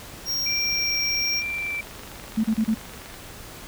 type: tone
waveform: square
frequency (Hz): 5588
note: F8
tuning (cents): 0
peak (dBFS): -24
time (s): 0.25-1.43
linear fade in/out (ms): 50
type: tone with vibrato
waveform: sine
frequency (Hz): 2349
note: D7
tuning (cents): 0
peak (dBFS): -26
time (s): 0.46-1.81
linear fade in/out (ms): 5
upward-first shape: triangle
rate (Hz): 1.3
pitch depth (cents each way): 10
type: click train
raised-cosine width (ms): 0.3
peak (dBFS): -25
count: 43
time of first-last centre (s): 1.42-3.141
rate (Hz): 24.4
type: tone bursts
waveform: sine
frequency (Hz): 220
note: A3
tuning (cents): 0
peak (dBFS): -18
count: 4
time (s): 2.37-2.746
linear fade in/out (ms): 10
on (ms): 70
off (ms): 32
effects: pink hiss -41 dBFS RMS until 3.67 s